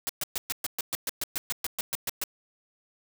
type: noise bursts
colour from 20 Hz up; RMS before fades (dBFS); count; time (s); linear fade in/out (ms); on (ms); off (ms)
white; -30; 16; 0.07-2.238; 0; 23; 120
effects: none